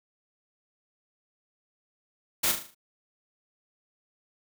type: noise with echo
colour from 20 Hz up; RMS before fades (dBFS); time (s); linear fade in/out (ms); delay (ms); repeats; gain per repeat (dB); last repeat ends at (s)
white; -25; 2.43-2.52; 10; 38; 6; -6; 2.748
effects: none

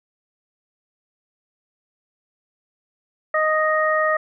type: harmonic tone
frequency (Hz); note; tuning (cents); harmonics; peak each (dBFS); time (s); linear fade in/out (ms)
622.3; D#5; 0; 1 / 2 / 3; -20 / -21 / -22; 3.34-4.17; 5
effects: none

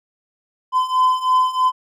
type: beating tone pair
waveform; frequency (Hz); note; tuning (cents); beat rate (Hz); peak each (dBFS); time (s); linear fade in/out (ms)
triangle; 1019 / 1022.1; C6 / C6; -46 / -41; 3.1; -17 / -14; 0.72-1.72; 50
effects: none

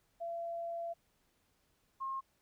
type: tone pair in turn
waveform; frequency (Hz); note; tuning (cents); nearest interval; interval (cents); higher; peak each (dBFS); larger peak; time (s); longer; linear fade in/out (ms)
sine; 678 / 1071.6; E5 / C6; +49 / +41; minor sixth; 792; second; -37 / -36; second; 0.2-0.94 / 2-2.21; first; 20
effects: pink hiss -75 dBFS RMS until 2.41 s

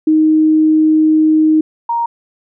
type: tone pair in turn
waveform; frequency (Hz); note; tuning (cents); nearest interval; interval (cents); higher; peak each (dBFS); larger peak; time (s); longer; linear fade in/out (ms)
sine; 312.1 / 935.2; D#4 / A#5; +5 / +5; octave + perfect fifth; 1900; second; -7 / -13; first; 0.07-1.61 / 1.89-2.06; first; 5
effects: none

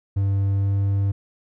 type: tone with pitch glide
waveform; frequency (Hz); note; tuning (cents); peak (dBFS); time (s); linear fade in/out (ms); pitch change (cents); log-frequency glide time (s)
triangle; 98.5 to 99.07; G2 to G2; +9 to +19; -16; 0.16-1.12; 10; +10; 0.56-0.69
effects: none

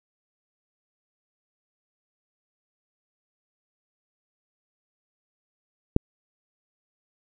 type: click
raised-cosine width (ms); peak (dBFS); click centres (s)
3; -4; 5.964
effects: none

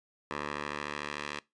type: tone with band-pass filter sweep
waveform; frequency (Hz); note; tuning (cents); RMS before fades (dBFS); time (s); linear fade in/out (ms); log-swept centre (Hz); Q
10% pulse; 73.42; D2; 0; -38; 0.31-1.39; 0; 1300 to 2500; 0.82
effects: noise-tail reverb RT60 0.2 s tail -21 dB re dry + resampled to 22050 Hz

